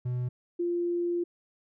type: tone pair in turn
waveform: triangle / sine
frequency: 124.1 / 347.2 Hz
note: B2 / F4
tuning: +9 / -10 cents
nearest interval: octave + tritone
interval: 1781 cents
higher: second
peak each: -26 dBFS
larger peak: neither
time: 0.05-0.29 / 0.59-1.24 s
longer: second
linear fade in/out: 10 ms
effects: none